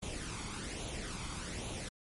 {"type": "noise with flanger", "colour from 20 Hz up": "pink", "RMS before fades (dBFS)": -41, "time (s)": [0.02, 1.89], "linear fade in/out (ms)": 10, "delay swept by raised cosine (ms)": [0.29, 0.9], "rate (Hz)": 1.2, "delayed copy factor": 0.55, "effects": ["MP3 48 kbps"]}